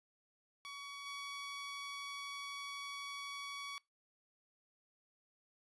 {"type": "tone with level steps", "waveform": "15% pulse", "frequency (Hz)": 1128, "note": "C#6", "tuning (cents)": 30, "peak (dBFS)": [-40, -37], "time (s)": [0.65, 3.78], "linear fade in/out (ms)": 0, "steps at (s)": 1.05, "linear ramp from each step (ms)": 20, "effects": ["noise-tail reverb RT60 0.2 s tail -23 dB re dry", "resampled to 22050 Hz"]}